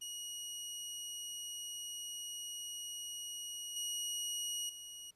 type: tone with level steps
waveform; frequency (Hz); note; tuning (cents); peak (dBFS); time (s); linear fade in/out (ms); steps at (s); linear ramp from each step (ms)
20% pulse; 2900; F#7; -35; -37 / -32 / -42; 0.01-5.11; 10; 3.76 / 4.69; 5
effects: pink hiss -75 dBFS RMS until 5.15 s + resampled to 32000 Hz